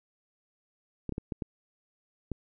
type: clicks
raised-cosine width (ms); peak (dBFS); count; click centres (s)
3; -20; 6; 1.093 / 1.123 / 1.181 / 1.322 / 1.422 / 2.317
effects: none